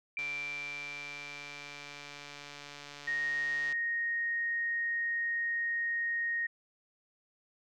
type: tone with exponential decay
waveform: sine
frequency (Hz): 2353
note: D7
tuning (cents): +3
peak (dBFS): -33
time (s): 0.17-4.5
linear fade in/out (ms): 1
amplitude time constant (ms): 940
type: click train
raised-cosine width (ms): 0.2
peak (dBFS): -29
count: 510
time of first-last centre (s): 0.19-3.725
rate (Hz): 144
type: tone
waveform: sine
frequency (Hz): 1864.7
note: A#6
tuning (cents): 0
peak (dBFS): -30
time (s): 3.07-6.47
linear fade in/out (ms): 10
effects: none